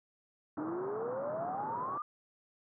white band-pass noise, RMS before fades -43 dBFS, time 0.57-1.98 s, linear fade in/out 2 ms, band 110 to 1300 Hz, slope 48 dB/octave
sine exponential sweep, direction up, 294.2 to 1232 Hz, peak -35 dBFS, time 0.58-2.02 s, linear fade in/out 2 ms
effects none

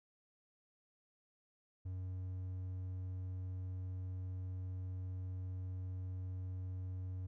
triangle tone, 92.5 Hz, F#2, in tune, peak -38 dBFS, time 1.85-7.27 s, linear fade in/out 10 ms, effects none

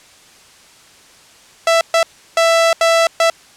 sawtooth tone bursts at uneven times, 663 Hz, E5, 10 cents sharp, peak -6 dBFS, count 5, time 1.67-1.81 / 1.94-2.03 / 2.37-2.73 / 2.81-3.07 / 3.2-3.3 s, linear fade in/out 2 ms, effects white hiss -45 dBFS RMS until 3.56 s + low-pass 8000 Hz 12 dB/octave

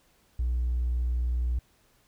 sine tone with hard clipping, 60.8 Hz, B1, 26 cents flat, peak -25 dBFS, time 0.39-1.59 s, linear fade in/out 5 ms, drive 1 dB, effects pink hiss -65 dBFS RMS until 2.07 s

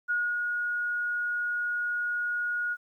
sine tone with ADSR envelope, 1444 Hz, F#6, 43 cents flat, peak -24 dBFS, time 0.08-2.77 s, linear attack 25 ms, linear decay 250 ms, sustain -3 dB, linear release 47 ms, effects 11-bit

